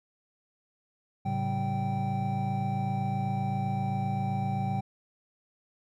triangle tone cluster, 109 / 136.7 / 191.8 / 778 Hz, A2 / C#3 / G3 / G5, -16 / -24 / -37 / -13 cents, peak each -31 dBFS, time 1.25-4.81 s, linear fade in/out 10 ms, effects none

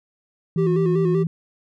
sine tone, 164.81 Hz, E3, in tune, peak -19 dBFS, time 0.56-1.27 s, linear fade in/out 2 ms
triangle tone with vibrato, 375.5 Hz, F#4, 26 cents sharp, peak -17 dBFS, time 0.57-1.24 s, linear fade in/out 20 ms, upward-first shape square, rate 5.2 Hz, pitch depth 63 cents each way
effects none

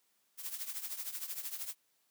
blue noise with tremolo, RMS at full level -38 dBFS, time 0.37-1.75 s, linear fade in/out 50 ms, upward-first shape triangle, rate 13 Hz, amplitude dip 80%, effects white hiss -75 dBFS RMS until 2.1 s + high-pass 150 Hz 12 dB/octave

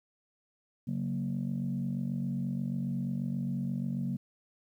sine chord, F# major, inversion second, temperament equal, 138.59 / 185 / 233.1 Hz, C#3 / F#3 / A#3, 0 / 0 / 0 cents, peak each -34 dBFS, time 0.87-4.17 s, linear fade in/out 10 ms, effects tanh soft clip ceiling -24 dBFS + 11-bit

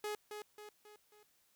sawtooth tone with echo, 420.1 Hz, G#4, 20 cents sharp, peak -34 dBFS, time 0.04-0.15 s, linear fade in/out 2 ms, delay 270 ms, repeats 4, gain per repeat -6 dB, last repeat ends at 1.23 s, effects white hiss -73 dBFS RMS until 1.55 s

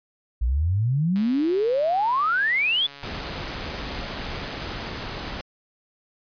sine exponential sweep, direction up, 55 to 3520 Hz, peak -19 dBFS, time 0.41-2.87 s, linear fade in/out 10 ms
click train, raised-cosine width 0.2 ms, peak -24 dBFS, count 524, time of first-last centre 1.16-4.869 s, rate 141 Hz
pink noise, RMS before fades -32 dBFS, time 3.03-5.41 s, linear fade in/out 0 ms
effects resampled to 11025 Hz

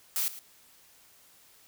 blue noise with echo, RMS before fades -29 dBFS, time 0.16-0.28 s, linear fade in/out 0 ms, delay 110 ms, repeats 1, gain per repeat -15 dB, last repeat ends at 0.39 s, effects white hiss -59 dBFS RMS until 1.67 s

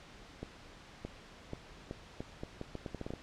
accelerating click train, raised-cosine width 2 ms, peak -26 dBFS, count 14, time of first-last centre 0.43-3.137 s, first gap 620 ms, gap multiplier 0.78, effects pink hiss -54 dBFS RMS until 3.22 s + low-pass 5000 Hz 12 dB/octave

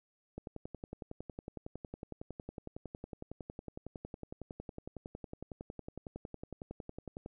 click train, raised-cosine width 2 ms, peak -29 dBFS, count 76, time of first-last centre 0.38-7.261 s, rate 10.9 Hz, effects none

